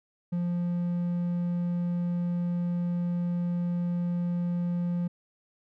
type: tone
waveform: triangle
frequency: 174.7 Hz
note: F3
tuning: 1 cent sharp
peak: -24 dBFS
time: 0.32-5.08 s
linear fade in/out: 10 ms
effects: none